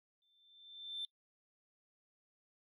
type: tone with exponential growth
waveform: sine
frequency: 3554 Hz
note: A7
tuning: 17 cents sharp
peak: -36 dBFS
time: 0.22-1.05 s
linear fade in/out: 1 ms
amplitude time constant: 180 ms
effects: noise-tail reverb RT60 0.1 s tail -23 dB re dry + tanh soft clip ceiling -35 dBFS